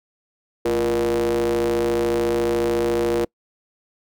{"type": "ring-modulated tone", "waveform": "square", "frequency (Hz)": 64, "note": "C2", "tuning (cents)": -38, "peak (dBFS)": -16, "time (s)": [0.65, 3.25], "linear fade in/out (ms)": 5, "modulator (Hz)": 411, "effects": ["noise-tail reverb RT60 0.1 s tail -26 dB re dry"]}